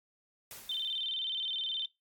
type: noise with exponential decay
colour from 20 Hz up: white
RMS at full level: -44 dBFS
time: 0.51-1.2 s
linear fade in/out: 1 ms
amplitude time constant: 150 ms
type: tone with vibrato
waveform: sine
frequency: 3331 Hz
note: G#7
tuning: 4 cents sharp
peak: -32 dBFS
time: 0.69-1.86 s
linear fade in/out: 5 ms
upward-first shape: square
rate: 19 Hz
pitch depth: 130 cents each way
effects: noise-tail reverb RT60 0.2 s tail -21 dB re dry + AAC 64 kbps